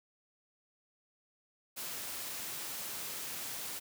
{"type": "noise", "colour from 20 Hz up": "white", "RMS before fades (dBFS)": -41, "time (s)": [1.76, 3.8], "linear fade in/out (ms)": 20, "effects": ["high-pass 100 Hz 12 dB/octave"]}